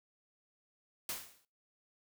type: noise with exponential decay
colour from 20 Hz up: white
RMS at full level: -36 dBFS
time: 1.09-1.45 s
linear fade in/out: 2 ms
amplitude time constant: 78 ms
effects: noise-tail reverb RT60 0.3 s tail -20 dB re dry